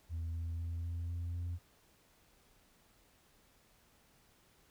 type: tone with pitch steps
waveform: sine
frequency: 82.41 / 83.27 / 84.14 / 85.02 / 85.91 / 86.81 Hz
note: E2 / E2 / E2 / F2 / F2 / F2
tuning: 0 / +18 / +36 / -46 / -28 / -10 cents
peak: -34 dBFS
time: 0.09-1.59 s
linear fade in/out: 50 ms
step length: 250 ms
effects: tanh soft clip ceiling -35 dBFS + pink hiss -68 dBFS RMS until 4.7 s